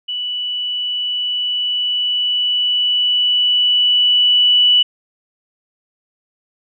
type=tone with level ramp; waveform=sine; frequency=2960 Hz; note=F#7; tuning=in tune; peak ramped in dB=-20 to -8 dBFS; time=0.08-4.83 s; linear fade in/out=10 ms; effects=none